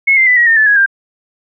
sine tone with pitch steps, 2181 / 2085 / 1993.1 / 1905.3 / 1821.3 / 1741.1 / 1664.4 / 1591.1 Hz, C#7 / C7 / B6 / A#6 / A#6 / A6 / G#6 / G6, -29 / -7 / +15 / +37 / -41 / -19 / +3 / +25 cents, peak -6 dBFS, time 0.07-0.862 s, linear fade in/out 10 ms, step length 99 ms, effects none

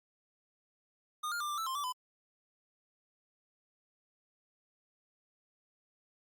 square tone with pitch steps, 1224 / 1408 / 1191 / 1181 / 1320 / 1050 / 1158 / 1008 Hz, D#6 / F6 / D6 / D6 / E6 / C6 / D6 / B5, -29 / +14 / +24 / +9 / +2 / +6 / -25 / +35 cents, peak -35 dBFS, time 1.23-1.926 s, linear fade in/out 10 ms, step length 87 ms, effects Opus 48 kbps

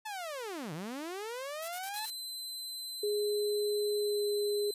sawtooth linear two-way sweep, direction down then up, 887 to 143.5 to 887 Hz, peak -34 dBFS, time 0.05-2.06 s, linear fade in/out 10 ms, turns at 0.73 s
blue noise bursts, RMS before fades -42 dBFS, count 5, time 1.62-2.104 s, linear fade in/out 5 ms, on 64 ms, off 41 ms
sawtooth tone, 4055 Hz, B7, 45 cents sharp, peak -36 dBFS, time 1.96-4.74 s, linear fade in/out 2 ms
sine tone with pitch glide, 415.3 to 412.2 Hz, G#4 to G#4, 0 to -13 cents, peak -29 dBFS, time 3.03-4.71 s, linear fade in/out 5 ms, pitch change -13 cents, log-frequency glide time 3.97-4.24 s
effects resampled to 32000 Hz

